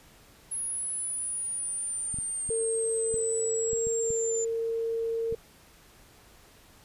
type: exponential sweep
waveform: sine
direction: down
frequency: 10548 to 7110 Hz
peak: -30 dBFS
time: 0.51-4.45 s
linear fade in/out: 10 ms
type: clicks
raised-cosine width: 5 ms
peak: -27 dBFS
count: 8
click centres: 2.143 / 2.187 / 2.493 / 3.142 / 3.732 / 3.87 / 4.105 / 5.325 s
type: tone with pitch glide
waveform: sine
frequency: 453.4 to 456 Hz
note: A#4 to A#4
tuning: -48 to -38 cents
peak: -27 dBFS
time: 2.5-5.35 s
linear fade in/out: 5 ms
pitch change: +10 cents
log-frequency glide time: 3.65-3.88 s
effects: pink hiss -56 dBFS RMS until 6.84 s + resampled to 32000 Hz